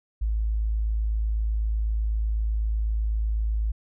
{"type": "tone", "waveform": "sine", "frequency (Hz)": 54, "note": "A1", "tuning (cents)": -32, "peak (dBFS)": -22, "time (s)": [0.21, 3.72], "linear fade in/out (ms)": 10, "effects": []}